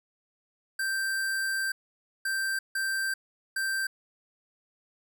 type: tone bursts at uneven times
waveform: square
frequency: 1568 Hz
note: G6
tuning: in tune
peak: -28 dBFS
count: 4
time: 0.79-1.72 / 2.25-2.59 / 2.75-3.14 / 3.56-3.87 s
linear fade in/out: 5 ms
effects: none